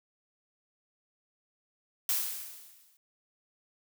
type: noise with exponential decay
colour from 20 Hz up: blue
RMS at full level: -27 dBFS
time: 2.09-2.97 s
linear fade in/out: 1 ms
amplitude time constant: 190 ms
effects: none